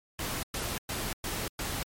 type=noise bursts; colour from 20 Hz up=pink; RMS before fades=-34 dBFS; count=5; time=0.19-1.83 s; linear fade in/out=2 ms; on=240 ms; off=110 ms; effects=MP3 64 kbps